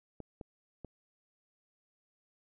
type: clicks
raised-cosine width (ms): 2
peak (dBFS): -30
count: 3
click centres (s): 0.203 / 0.412 / 0.847
effects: none